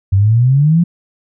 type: exponential sweep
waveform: sine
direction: up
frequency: 93.7 to 176.4 Hz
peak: -7 dBFS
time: 0.12-0.84 s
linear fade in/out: 10 ms
effects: none